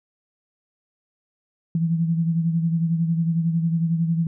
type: beating tone pair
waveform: sine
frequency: 164.81 / 175.81 Hz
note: E3 / F3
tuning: 0 / +12 cents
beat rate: 11 Hz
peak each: -19 / -28 dBFS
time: 1.75-4.27 s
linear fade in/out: 2 ms
effects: none